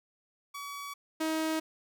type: tone pair in turn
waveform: sawtooth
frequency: 1136 / 317.2 Hz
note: C#6 / D#4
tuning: +42 / +33 cents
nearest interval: octave + minor seventh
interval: 2209 cents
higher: first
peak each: -35 / -25 dBFS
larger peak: second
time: 0.54-0.94 / 1.2-1.6 s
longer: neither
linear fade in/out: 10 ms
effects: none